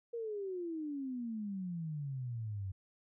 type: exponential sweep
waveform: sine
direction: down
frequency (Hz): 476.5 to 92.9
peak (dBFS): -37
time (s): 0.13-2.72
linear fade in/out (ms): 10
effects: none